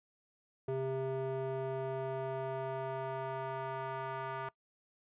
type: tone with band-pass filter sweep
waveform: square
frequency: 132.8 Hz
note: C3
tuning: 26 cents sharp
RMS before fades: -38 dBFS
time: 0.68-4.49 s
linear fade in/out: 5 ms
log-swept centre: 430 to 1100 Hz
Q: 1.7
effects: noise-tail reverb RT60 0.1 s tail -21 dB re dry + resampled to 8000 Hz

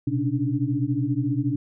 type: tone cluster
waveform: sine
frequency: 121.4 / 132 / 282.4 / 296.7 Hz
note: B2 / C3 / C#4 / D4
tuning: -29 / +16 / +32 / +18 cents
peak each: -27 dBFS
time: 0.07-1.56 s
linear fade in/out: 5 ms
effects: none

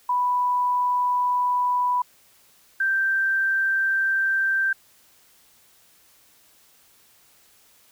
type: tone pair in turn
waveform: sine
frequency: 987.8 / 1568 Hz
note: B5 / G6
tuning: 0 / 0 cents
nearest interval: minor sixth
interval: 800 cents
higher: second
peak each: -19 dBFS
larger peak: neither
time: 0.09-2.02 / 2.8-4.73 s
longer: neither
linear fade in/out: 5 ms
effects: white hiss -57 dBFS RMS until 7.91 s

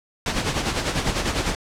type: noise with tremolo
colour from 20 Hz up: pink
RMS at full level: -21 dBFS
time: 0.26-1.55 s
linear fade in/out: 2 ms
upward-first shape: sine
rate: 10 Hz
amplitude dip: 60%
effects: low-pass 7000 Hz 12 dB/octave

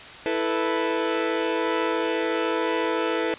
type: chord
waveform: sawtooth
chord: E suspended fourth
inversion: none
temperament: equal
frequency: 329.6 / 440 / 493.9 Hz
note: E4 / A4 / B4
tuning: 0 / 0 / 0 cents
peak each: -23 dBFS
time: 0.26-3.34 s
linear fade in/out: 0 ms
effects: white hiss -41 dBFS RMS until 3.38 s + resampled to 8000 Hz

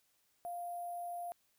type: tone with sample-and-hold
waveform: sine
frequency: 698.5 Hz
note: F5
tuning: in tune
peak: -39 dBFS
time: 0.45-1.32 s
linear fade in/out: 0 ms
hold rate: 11025 Hz
effects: white hiss -75 dBFS RMS until 1.58 s

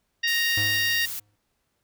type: harmonic tone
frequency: 932.3 Hz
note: A#5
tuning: in tune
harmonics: 2 / 3 / 4 / 5 / 6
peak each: -24 / -28 / -30 / -32 / -34 dBFS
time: 0.23-1.06 s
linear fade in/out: 10 ms
type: noise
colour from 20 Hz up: blue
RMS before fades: -33 dBFS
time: 0.27-1.2 s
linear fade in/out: 10 ms
type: tone with exponential decay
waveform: square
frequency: 103.83 Hz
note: G#2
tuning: in tune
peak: -29 dBFS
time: 0.57-1.36 s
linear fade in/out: 5 ms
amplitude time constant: 170 ms
effects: pink hiss -74 dBFS RMS until 1.83 s

